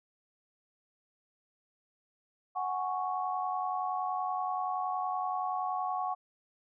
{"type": "chord", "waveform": "sine", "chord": "F# suspended second", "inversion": "none", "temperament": "equal", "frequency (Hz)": [740, 830.6, 1108.7], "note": ["F#5", "G#5", "C#6"], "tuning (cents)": [0, 0, 0], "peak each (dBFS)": [-33, -38, -35], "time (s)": [2.55, 6.15], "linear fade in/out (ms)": 20, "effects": []}